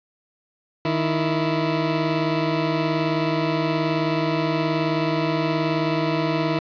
20% pulse tone pair together, 155.56 / 330 Hz, D#3 / E4, 0 / +2 cents, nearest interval octave + minor second, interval 1302 cents, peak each -18 dBFS, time 0.85-6.59 s, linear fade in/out 2 ms, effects resampled to 11025 Hz + 8-bit

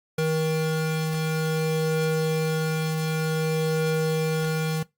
square tone pair together, 158.48 / 474.9 Hz, D#3 / A#4, +32 / +32 cents, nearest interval octave + perfect fifth, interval 1900 cents, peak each -25 / -28 dBFS, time 0.18-4.83 s, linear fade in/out 5 ms, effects noise-tail reverb RT60 0.2 s tail -22 dB re dry + AAC 64 kbps

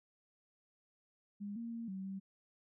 sine tone with pitch steps, 203.6 / 232.1 / 230.8 / 190.9 / 193.3 Hz, G#3 / A#3 / A#3 / G3 / G3, -34 / -7 / -17 / -46 / -24 cents, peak -40 dBFS, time 1.4-2.2 s, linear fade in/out 20 ms, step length 160 ms, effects none

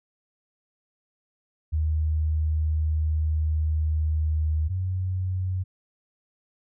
sine tone pair in turn, 77.78 / 92.5 Hz, D#2 / F#2, 0 / 0 cents, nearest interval minor third, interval 300 cents, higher second, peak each -21 / -24 dBFS, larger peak first, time 1.72-4.69 / 4.69-5.64 s, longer first, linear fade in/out 20 ms, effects none

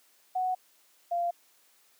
sine tone pair in turn, 740 / 692.6 Hz, F#5 / F5, 0 / -15 cents, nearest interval minor second, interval 115 cents, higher first, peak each -26 dBFS, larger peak neither, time 0.35-0.55 / 1.11-1.31 s, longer neither, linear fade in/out 10 ms, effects white hiss -64 dBFS RMS until 1.99 s + high-pass 300 Hz 12 dB/octave

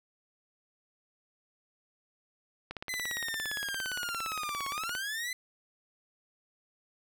click train, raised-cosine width 0.3 ms, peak -22 dBFS, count 40, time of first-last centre 2.71-4.951 s, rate 17.4 Hz
sawtooth linear two-way sweep, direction down then up, 2040 to 1092 to 2040 Hz, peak -30 dBFS, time 2.89-5.33 s, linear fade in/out 2 ms, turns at 4.68 s
effects none

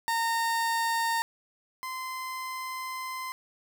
30% pulse tone pair in turn, 918 / 1034 Hz, A#5 / C6, -27 / -21 cents, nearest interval major second, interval 206 cents, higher second, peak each -23 / -31 dBFS, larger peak first, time 0.08-1.22 / 1.83-3.32 s, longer second, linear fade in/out 0 ms, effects none

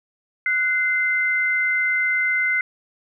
sine tone pair together, 1480 / 2072 Hz, F#6 / C7, 0 / -17 cents, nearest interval tritone, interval 583 cents, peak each -23 / -19 dBFS, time 0.46-2.61 s, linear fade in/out 2 ms, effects none

